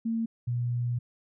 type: tone pair in turn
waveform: sine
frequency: 227.1 / 120.96 Hz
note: A#3 / B2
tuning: -45 / -36 cents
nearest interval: major seventh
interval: 1091 cents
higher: first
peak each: -26 dBFS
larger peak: neither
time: 0.05-0.26 / 0.47-0.99 s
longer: second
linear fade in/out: 10 ms
effects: none